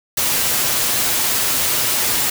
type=noise with comb filter; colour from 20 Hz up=white; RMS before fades=-18 dBFS; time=0.17-2.3 s; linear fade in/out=5 ms; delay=8.2 ms; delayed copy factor=+0.5; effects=none